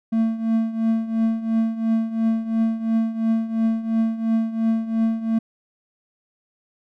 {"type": "tone with tremolo", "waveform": "triangle", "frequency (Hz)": 224.8, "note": "A3", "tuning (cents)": 37, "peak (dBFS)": -13, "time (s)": [0.12, 5.39], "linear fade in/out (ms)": 10, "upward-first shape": "triangle", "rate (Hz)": 2.9, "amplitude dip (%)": 80, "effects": []}